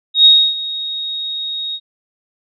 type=tone with ADSR envelope; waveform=sine; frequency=3753 Hz; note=A#7; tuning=11 cents sharp; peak=-3 dBFS; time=0.14-1.8 s; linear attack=110 ms; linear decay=290 ms; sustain=-17 dB; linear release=58 ms; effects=none